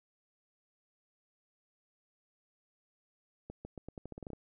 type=accelerating click train; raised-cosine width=2 ms; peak=-30 dBFS; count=12; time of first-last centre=3.5-4.333 s; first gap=150 ms; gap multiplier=0.85; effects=none